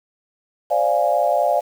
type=chord; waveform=sine; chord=D half-diminished seventh; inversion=third; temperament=equal; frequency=523.3 / 587.3 / 698.5 / 830.6 Hz; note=C5 / D5 / F5 / Ab5; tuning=0 / 0 / 0 / 0 cents; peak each=-24 / -19 / -19 / -23 dBFS; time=0.7-1.61 s; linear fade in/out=20 ms; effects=7-bit